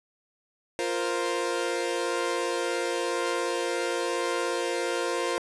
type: chord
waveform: sawtooth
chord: F suspended fourth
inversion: none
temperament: equal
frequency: 349.2 / 466.2 / 523.3 Hz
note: F4 / Bb4 / C5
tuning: 0 / 0 / 0 cents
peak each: -27 dBFS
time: 0.79-5.38 s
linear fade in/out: 0 ms
effects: resampled to 24000 Hz + 9-bit